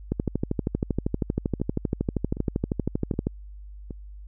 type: two click trains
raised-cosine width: 3 ms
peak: -11 / -22 dBFS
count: 41 / 4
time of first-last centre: 0.12-3.27 / 1.6-3.908 s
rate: 12.7 / 1.3 Hz
effects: added 50 Hz sine -39 dBFS peak until 4.27 s